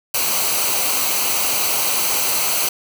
white noise with comb filter, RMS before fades -19 dBFS, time 0.14-2.69 s, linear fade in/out 5 ms, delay 0.57 ms, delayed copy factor -0.6, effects none

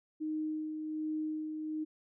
sine tone with tremolo, 310 Hz, D#4, 6 cents flat, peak -32 dBFS, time 0.2-1.85 s, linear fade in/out 20 ms, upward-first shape sine, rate 1.3 Hz, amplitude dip 40%, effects none

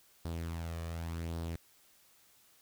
sawtooth tone with flanger, 83.2 Hz, E2, 17 cents sharp, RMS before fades -39 dBFS, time 0.25-1.56 s, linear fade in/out 0 ms, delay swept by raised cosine 0.21 to 1.71 ms, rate 0.88 Hz, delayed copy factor +0.5, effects white hiss -65 dBFS RMS until 2.61 s

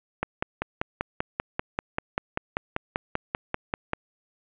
click train, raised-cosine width 0.5 ms, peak -10 dBFS, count 20, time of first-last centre 0.23-3.934 s, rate 5.13 Hz, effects resampled to 8000 Hz + 7-bit

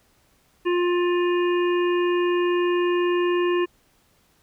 harmonic tone, 352.8 Hz, F4, 18 cents sharp, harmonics 1 / 3 / 5 / 7 / 8, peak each -19 / -29 / -33 / -36 / -37 dBFS, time 0.65-3.66 s, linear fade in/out 20 ms, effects pink hiss -62 dBFS RMS until 4.42 s

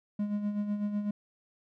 triangle tone with tremolo, 206.7 Hz, G#3, 8 cents flat, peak -25 dBFS, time 0.19-1.11 s, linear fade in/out 5 ms, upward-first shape sine, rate 8 Hz, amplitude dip 55%, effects none

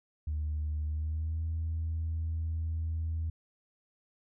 sine tone with pitch glide, 76 to 80.99 Hz, D#2 to E2, -40 to -30 cents, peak -29 dBFS, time 0.27-3.3 s, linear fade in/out 5 ms, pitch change +110 cents, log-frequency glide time 0.86-1.43 s, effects tanh soft clip ceiling -27 dBFS

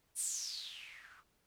violet noise with low-pass filter sweep, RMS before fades -43 dBFS, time 0.15-1.24 s, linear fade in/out 50 ms, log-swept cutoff 9600 to 1200 Hz, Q 7, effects pink hiss -75 dBFS RMS until 1.46 s

